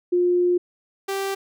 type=tone pair in turn; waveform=sine / sawtooth; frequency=355 / 391.1 Hz; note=F4 / G4; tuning=+28 / -4 cents; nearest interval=major second; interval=168 cents; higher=second; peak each=-16 / -20 dBFS; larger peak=first; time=0.12-0.58 / 1.08-1.35 s; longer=first; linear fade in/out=10 ms; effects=none